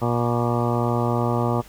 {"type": "harmonic tone with a mistuned harmonic", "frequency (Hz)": 119.4, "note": "A#2", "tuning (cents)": 42, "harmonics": [1, 2, 3, 4, 5, 6, 7, 8, 9, 10], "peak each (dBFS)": [-23, -26, -28, -29, -30, -31, -31, -32, -33, -33], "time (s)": [0.01, 1.62], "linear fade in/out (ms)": 20, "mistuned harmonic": 9, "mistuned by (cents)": 58, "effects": ["added 50 Hz sine -48 dBFS peak until 1.68 s", "pink hiss -48 dBFS RMS until 1.68 s"]}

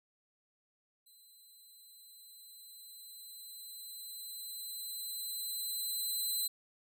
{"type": "tone with level ramp", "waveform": "10% pulse", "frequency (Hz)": 4045, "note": "B7", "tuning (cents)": 41, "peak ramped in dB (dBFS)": [-53, -25], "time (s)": [1.06, 6.48], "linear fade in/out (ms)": 10, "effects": []}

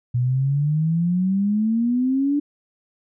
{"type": "exponential sweep", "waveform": "sine", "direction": "up", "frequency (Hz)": [120.4, 293.7], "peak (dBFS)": -17, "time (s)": [0.14, 2.4], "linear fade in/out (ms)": 10, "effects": []}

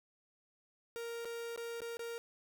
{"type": "tone with dropouts", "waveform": "45% pulse", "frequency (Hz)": 466.2, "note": "A#4", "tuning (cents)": 0, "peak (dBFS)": -40, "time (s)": [0.96, 2.18], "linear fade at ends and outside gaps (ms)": 0, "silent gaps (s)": [[1.248, 1.254], [1.561, 1.576], [1.805, 1.818], [1.97, 1.993]], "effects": ["12-bit"]}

